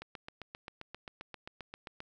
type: click train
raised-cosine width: 0.3 ms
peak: -27 dBFS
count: 16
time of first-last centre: 0.02-2.004 s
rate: 7.56 Hz
effects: none